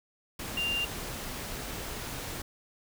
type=tone in noise; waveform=sine; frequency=2790 Hz; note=F7; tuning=2 cents flat; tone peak=-28 dBFS; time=0.57-0.85 s; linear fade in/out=5 ms; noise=pink; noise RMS=-38 dBFS; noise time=0.39-2.42 s; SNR=+7 dB; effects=none